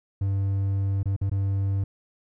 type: tone with dropouts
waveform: triangle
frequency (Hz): 98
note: G2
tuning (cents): 0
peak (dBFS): -20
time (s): 0.21-1.84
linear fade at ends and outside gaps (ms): 5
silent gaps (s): 1.031-1.056 / 1.164-1.213 / 1.297-1.314
effects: none